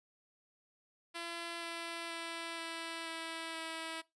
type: tone with pitch steps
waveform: 5% pulse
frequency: 338.7 / 336 / 333.3 / 330.6 / 327.9 / 325.3 Hz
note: E4 / E4 / E4 / E4 / E4 / E4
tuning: +47 / +33 / +19 / +5 / -9 / -23 cents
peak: -29 dBFS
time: 1.14-4.02 s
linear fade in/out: 20 ms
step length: 480 ms
effects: noise-tail reverb RT60 0.2 s tail -20 dB re dry + resampled to 22050 Hz